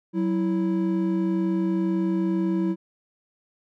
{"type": "tone pair together", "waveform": "triangle", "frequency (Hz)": [187.06, 329.1], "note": ["F#3", "E4"], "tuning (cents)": [19, -3], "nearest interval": "minor seventh", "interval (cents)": 978, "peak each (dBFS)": -22, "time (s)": [0.13, 2.76], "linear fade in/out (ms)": 50, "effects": []}